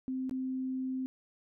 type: tone with dropouts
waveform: sine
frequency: 260 Hz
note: C4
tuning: 11 cents flat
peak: -32 dBFS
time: 0.08-1.06 s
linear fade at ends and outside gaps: 0 ms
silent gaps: 0.295-0.311 s
effects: none